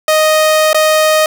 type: tone with dropouts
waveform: sawtooth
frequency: 622.3 Hz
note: D#5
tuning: in tune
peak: -4 dBFS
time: 0.08-1.26 s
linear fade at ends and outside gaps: 2 ms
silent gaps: 0.731-0.745 s
effects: 7-bit